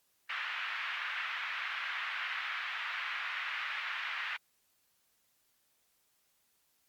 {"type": "band-pass noise", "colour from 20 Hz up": "pink", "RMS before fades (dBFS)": -38, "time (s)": [0.29, 4.37], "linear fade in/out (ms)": 10, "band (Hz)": [1300, 2800], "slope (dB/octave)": 24, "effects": ["white hiss -74 dBFS RMS until 6.88 s", "Opus 48 kbps"]}